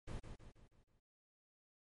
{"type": "noise with echo", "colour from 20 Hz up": "brown", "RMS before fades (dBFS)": -45, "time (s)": [0.07, 0.2], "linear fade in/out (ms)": 10, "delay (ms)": 160, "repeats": 5, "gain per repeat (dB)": -6, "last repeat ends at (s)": 1, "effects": ["MP3 48 kbps"]}